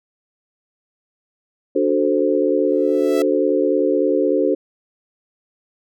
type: chord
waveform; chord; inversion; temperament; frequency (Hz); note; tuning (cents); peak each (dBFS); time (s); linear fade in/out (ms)
sine; D dominant seventh; none; equal; 293.7 / 370 / 440 / 523.3; D4 / F#4 / A4 / C5; 0 / 0 / 0 / 0; -20; 1.75-4.55; 10
type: tone with exponential growth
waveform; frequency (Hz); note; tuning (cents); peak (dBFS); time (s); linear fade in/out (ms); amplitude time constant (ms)
sawtooth; 659.3; E5; 0; -19; 2.66-3.22; 2; 120
effects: none